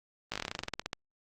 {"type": "slowing click train", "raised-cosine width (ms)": 0.2, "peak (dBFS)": -16, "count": 17, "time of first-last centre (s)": [0.32, 0.931], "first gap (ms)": 17, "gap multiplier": 1.1, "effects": ["Opus 32 kbps"]}